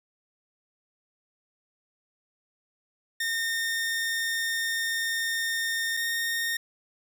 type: tone pair in turn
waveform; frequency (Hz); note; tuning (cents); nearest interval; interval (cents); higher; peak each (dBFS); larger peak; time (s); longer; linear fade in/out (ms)
sawtooth; 1827 / 1840.8; A#6 / A#6; -35 / -22; unison; 13; second; -23; neither; 3.2-5.97 / 5.97-6.57; first; 5
effects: none